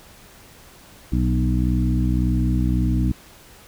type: harmonic tone with a mistuned harmonic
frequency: 61.74 Hz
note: B1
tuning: in tune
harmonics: 1 / 2 / 3 / 4 / 5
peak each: -20 / -23 / -25 / -26 / -27 dBFS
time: 1.12-3.12 s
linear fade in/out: 5 ms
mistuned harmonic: 3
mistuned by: +18 cents
effects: pink hiss -47 dBFS RMS until 3.67 s